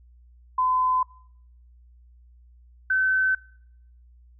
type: tone pair in turn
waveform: sine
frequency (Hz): 1018 / 1528.6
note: C6 / G6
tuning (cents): -48 / -44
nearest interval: perfect fifth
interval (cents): 704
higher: second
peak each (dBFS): -19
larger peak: neither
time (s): 0.58-1.03 / 2.9-3.35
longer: neither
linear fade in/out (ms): 5
effects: noise-tail reverb RT60 0.7 s tail -24 dB re dry + added 60 Hz sine -50 dBFS peak until 4.39 s